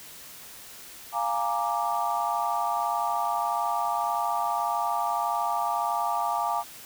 sine chord, Bb dominant seventh, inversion second, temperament equal, 698.5 / 830.6 / 932.3 / 1174.7 Hz, F5 / Ab5 / Bb5 / D6, 0 / 0 / 0 / 0 cents, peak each -30 dBFS, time 1.12-6.64 s, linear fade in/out 50 ms, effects white hiss -45 dBFS RMS until 6.85 s

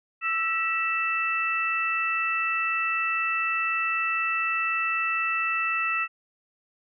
sine tone cluster, 1322 / 1933 / 2648 Hz, E6 / B6 / E7, +5 / -38 / +7 cents, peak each -28 / -31 / -26 dBFS, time 0.21-6.08 s, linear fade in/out 50 ms, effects none

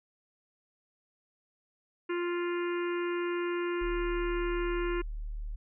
harmonic tone, 349.2 Hz, F4, in tune, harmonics 1 / 3 / 4 / 5 / 6 / 7 / 8, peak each -30 / -40 / -42 / -44 / -46 / -47 / -48 dBFS, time 2.09-5.02 s, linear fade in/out 10 ms
sine tone, 37.62 Hz, D1, 42 cents sharp, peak -34 dBFS, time 3.81-5.56 s, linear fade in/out 10 ms
effects none

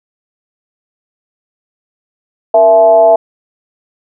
sine tone with frequency modulation, 664 Hz, E5, 12 cents sharp, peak -3 dBFS, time 2.54-3.16 s, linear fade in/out 5 ms, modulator 195 Hz, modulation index 0.62, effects none

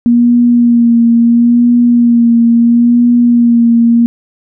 sine tone with vibrato, 236.7 Hz, A#3, 27 cents sharp, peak -4 dBFS, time 0.06-4.06 s, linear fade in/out 0 ms, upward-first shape sine, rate 0.74 Hz, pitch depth 28 cents each way, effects none

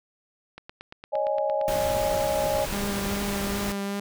click train, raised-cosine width 0.3 ms, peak -24 dBFS, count 21, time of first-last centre 0.58-2.876 s, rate 8.71 Hz
sine chord, C# suspended second, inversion none, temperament equal with one note detuned, 554.4 / 615.8 / 830.6 Hz, C#5 / D#5 / G#5, 0 / -18 / 0 cents, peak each -27 / -26 / -29 dBFS, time 1.12-2.66 s, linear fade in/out 20 ms
pink noise, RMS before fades -32 dBFS, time 1.68-3.72 s, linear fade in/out 0 ms
sawtooth tone with vibrato, 200.3 Hz, G3, 38 cents sharp, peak -24 dBFS, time 2.72-4 s, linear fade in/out 5 ms, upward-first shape triangle, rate 2.5 Hz, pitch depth 16 cents each way
effects none

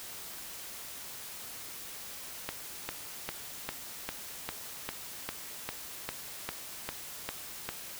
click train, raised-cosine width 0.3 ms, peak -17 dBFS, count 14, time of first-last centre 2.49-7.69 s, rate 2.5 Hz, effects white hiss -44 dBFS RMS until 7.99 s

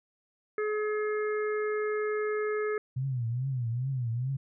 harmonic tone, 424.6 Hz, G#4, 38 cents sharp, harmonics 1 / 3 / 4 / 5, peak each -28 / -38 / -40 / -42 dBFS, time 0.58-2.78 s, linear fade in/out 2 ms
sine tone with vibrato, 124.7 Hz, B2, 17 cents sharp, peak -28 dBFS, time 2.96-4.37 s, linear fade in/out 10 ms, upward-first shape triangle, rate 2.4 Hz, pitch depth 180 cents each way
effects none

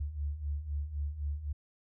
sine beating tone pair, 70.3 / 74.2 Hz, C#2 / D2, +25 / +18 cents, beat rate 3.9 Hz, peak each -39 / -34 dBFS, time 0-1.53 s, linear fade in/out 10 ms, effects none

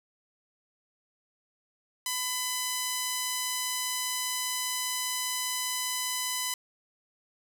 5% pulse tone, 1005 Hz, B5, 30 cents sharp, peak -17 dBFS, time 2.06-6.54 s, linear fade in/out 2 ms, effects none

